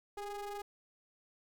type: ring-modulated tone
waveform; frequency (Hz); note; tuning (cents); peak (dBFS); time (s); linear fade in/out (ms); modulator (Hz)
square; 207.7; G#3; 0; -38; 0.17-0.62; 5; 611
effects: 12-bit